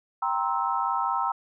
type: chord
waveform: sine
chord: C dominant seventh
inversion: second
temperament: just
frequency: 784.9 / 941.9 / 1046.5 / 1308.1 Hz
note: G5 / Bb5 / C6 / E6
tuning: +2 / +18 / 0 / -14 cents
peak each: -30 / -28 / -30 / -29 dBFS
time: 0.22-1.32 s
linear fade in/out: 5 ms
effects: none